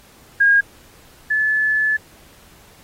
sine tone pair in turn, 1628 / 1729.8 Hz, G#6 / A6, -35 / -30 cents, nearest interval minor second, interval 105 cents, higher second, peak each -10 / -15 dBFS, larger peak first, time 0.4-0.61 / 1.3-1.97 s, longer second, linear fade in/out 10 ms, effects pink hiss -49 dBFS RMS until 2.83 s + AAC 48 kbps

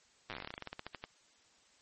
slowing click train, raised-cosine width 0.3 ms, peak -25 dBFS, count 22, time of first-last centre 0.3-1.04 s, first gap 8 ms, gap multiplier 1.13, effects white hiss -67 dBFS RMS until 1.81 s + MP3 32 kbps

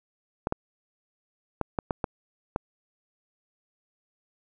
clicks, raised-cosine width 1 ms, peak -12 dBFS, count 7, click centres 0.471 / 0.524 / 1.613 / 1.788 / 1.908 / 2.042 / 2.561 s, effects none

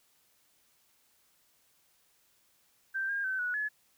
sine tone with pitch steps, 1566 / 1615 / 1533 / 1468 / 1706 Hz, G6 / G#6 / G6 / F#6 / G#6, -2 / -49 / -39 / -14 / +46 cents, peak -30 dBFS, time 2.94-3.69 s, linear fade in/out 20 ms, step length 150 ms, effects white hiss -69 dBFS RMS until 3.97 s

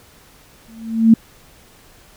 sine tone with exponential growth, 225.3 Hz, A3, 41 cents sharp, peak -3 dBFS, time 0.68-1.14 s, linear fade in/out 5 ms, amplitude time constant 100 ms, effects pink hiss -48 dBFS RMS until 2.16 s

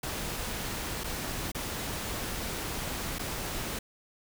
pink noise with dropouts, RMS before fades -35 dBFS, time 0.03-3.79 s, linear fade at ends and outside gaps 5 ms, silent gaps 1.037-1.041 / 1.518-1.547 / 3.186-3.192 s, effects none

